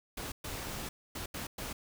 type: noise bursts at uneven times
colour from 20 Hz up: pink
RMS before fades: -40 dBFS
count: 5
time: 0.17-0.32 / 0.44-0.89 / 1.15-1.26 / 1.34-1.47 / 1.58-1.73 s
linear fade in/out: 5 ms
effects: none